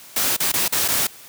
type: noise with dropouts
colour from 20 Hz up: white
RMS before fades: -20 dBFS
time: 0.16-1.07 s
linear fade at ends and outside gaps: 5 ms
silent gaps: 0.366-0.401 / 0.519-0.537 / 0.681-0.723 / 0.88-0.884 s
effects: white hiss -43 dBFS RMS until 1.28 s + high-pass 80 Hz 12 dB/octave